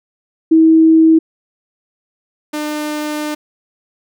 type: tone pair in turn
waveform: sine / sawtooth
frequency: 321.8 / 301 Hz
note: E4 / D4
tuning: -42 / +43 cents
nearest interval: minor second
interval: 115 cents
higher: first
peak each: -5 / -15 dBFS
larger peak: first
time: 0.51-1.19 / 2.53-3.35 s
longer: second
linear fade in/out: 10 ms
effects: none